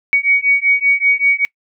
sine beating tone pair, 2246 / 2251.2 Hz, C#7 / C#7, +22 / +26 cents, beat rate 5.2 Hz, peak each -14 / -14 dBFS, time 0.13-1.45 s, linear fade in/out 0 ms, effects noise-tail reverb RT60 0.1 s tail -24 dB re dry

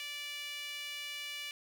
sawtooth tone with high-pass filter, 583 Hz, D5, 13 cents flat, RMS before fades -42 dBFS, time 0-1.51 s, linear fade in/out 0 ms, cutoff 2600 Hz, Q 3.7, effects none

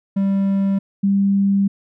triangle / sine tone pair in turn, 196 / 197.82 Hz, G3 / G3, 0 / +16 cents, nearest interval unison, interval 16 cents, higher second, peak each -13 dBFS, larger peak neither, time 0.16-0.79 / 1.03-1.68 s, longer second, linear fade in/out 10 ms, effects none

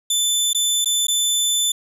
20% pulse tone with dropouts, 3520 Hz, A7, in tune, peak -11 dBFS, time 0.1-1.72 s, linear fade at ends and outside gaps 5 ms, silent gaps 0.532-0.547 / 0.846-0.857 / 1.07-1.082 s, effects none

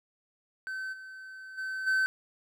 triangle tone with level steps, 1534 Hz, G6, 38 cents flat, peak -32 / -41 / -31 / -22 dBFS, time 0.67-2.06 s, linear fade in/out 0 ms, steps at 0.92 / 1.57 / 1.86 s, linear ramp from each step 20 ms, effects none

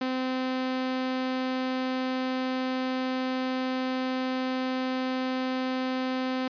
sawtooth tone, 258.1 Hz, C4, 23 cents flat, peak -23 dBFS, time 0.01-6.48 s, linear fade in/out 5 ms, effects resampled to 11025 Hz

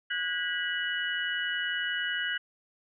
sine tone cluster, 1460 / 1631 / 1949 / 2935 Hz, F#6 / G#6 / B6 / F#7, -24 / -32 / -23 / -15 cents, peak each -34 / -33 / -36 / -34 dBFS, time 0.1-2.38 s, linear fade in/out 10 ms, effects none

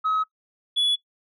sine tone pair in turn, 1277 / 3409 Hz, D#6 / G#7, +45 / +45 cents, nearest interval octave + perfect fourth, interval 1700 cents, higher second, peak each -18 / -16 dBFS, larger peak second, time 0.04-0.24 / 0.76-0.96 s, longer neither, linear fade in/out 20 ms, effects noise-tail reverb RT60 0.1 s tail -23 dB re dry + tanh soft clip ceiling -18 dBFS

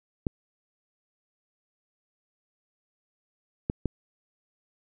clicks, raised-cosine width 3 ms, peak -13 dBFS, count 3, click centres 0.268 / 3.699 / 3.857 s, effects none

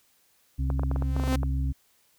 harmonic tone, 66.8 Hz, C2, 36 cents sharp, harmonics 1 / 2 / 4, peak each -25 / -31 / -37 dBFS, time 0.58-1.73 s, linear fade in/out 20 ms
clicks, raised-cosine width 1 ms, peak -19 dBFS, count 12, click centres 0.702 / 0.795 / 0.834 / 0.914 / 0.961 / 1.023 / 1.165 / 1.198 / 1.237 / 1.277 / 1.327 / 1.432 s
sawtooth tone with exponential growth, 258.8 Hz, C4, 19 cents flat, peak -20 dBFS, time 0.9-1.36 s, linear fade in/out 5 ms, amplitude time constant 100 ms
effects white hiss -65 dBFS RMS until 2.18 s

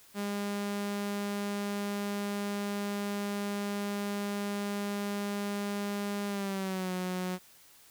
sawtooth tone with pitch glide, 203 to 182.95 Hz, G#3 to F#3, -39 to -19 cents, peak -28 dBFS, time 0.14-7.39 s, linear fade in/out 50 ms, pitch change -180 cents, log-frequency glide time 6.27-6.92 s, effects white hiss -58 dBFS RMS until 7.9 s

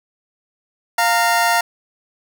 25% pulse tone pair together, 699 / 921.6 Hz, F5 / A#5, +1 / -20 cents, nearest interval perfect fourth, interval 479 cents, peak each -13 dBFS, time 0.98-1.61 s, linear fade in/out 5 ms, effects none

